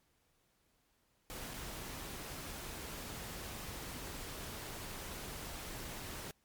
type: noise with dropouts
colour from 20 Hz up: pink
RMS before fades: -45 dBFS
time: 1.3-6.31 s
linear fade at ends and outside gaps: 0 ms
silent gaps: 1.536-1.54 s
effects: pink hiss -75 dBFS RMS until 6.44 s + MP3 96 kbps